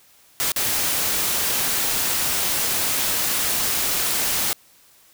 white noise with dropouts, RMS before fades -22 dBFS, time 0.4-4.53 s, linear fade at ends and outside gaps 0 ms, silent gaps 0.519-0.562 s, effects white hiss -54 dBFS RMS until 5.13 s

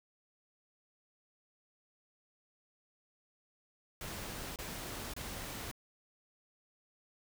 pink noise bursts, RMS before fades -43 dBFS, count 3, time 4.01-5.714 s, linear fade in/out 2 ms, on 550 ms, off 27 ms, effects none

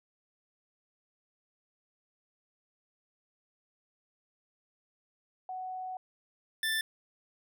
sine / 25% pulse tone pair in turn, 744 / 1769.5 Hz, F#5 / A6, +9 / +9 cents, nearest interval octave + minor third, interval 1500 cents, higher second, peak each -36 / -25 dBFS, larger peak second, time 5.49-5.97 / 6.63-6.81 s, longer first, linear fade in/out 2 ms, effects none

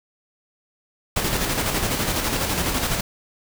pink noise with tremolo, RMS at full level -22 dBFS, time 1.16-3.01 s, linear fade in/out 5 ms, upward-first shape square, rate 12 Hz, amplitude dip 35%, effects none

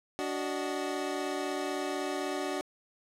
25% pulse tone cluster, 290.5 / 374.2 / 617 Hz, D4 / F#4 / D#5, -19 / +20 / -15 cents, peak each -32 / -31 / -36 dBFS, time 0.19-2.61 s, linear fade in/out 0 ms, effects low-pass 10000 Hz 12 dB/octave

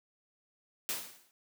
white noise with exponential decay, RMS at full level -32 dBFS, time 0.89-1.31 s, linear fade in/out 0 ms, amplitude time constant 91 ms, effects high-pass 150 Hz 12 dB/octave

